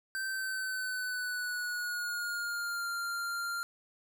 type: tone with pitch glide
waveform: square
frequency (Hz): 1553 to 1391.6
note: G6 to F6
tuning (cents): -17 to -7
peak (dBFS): -34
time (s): 0.15-3.63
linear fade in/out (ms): 0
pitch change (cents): -190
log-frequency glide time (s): 0.26-2.88
effects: none